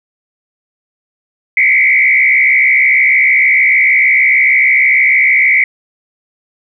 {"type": "tone with frequency modulation", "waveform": "sine", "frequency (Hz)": 2156, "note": "C#7", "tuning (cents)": -49, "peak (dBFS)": -6, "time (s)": [1.57, 5.64], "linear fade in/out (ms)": 2, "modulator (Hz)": 66.5, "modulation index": 2.3, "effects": []}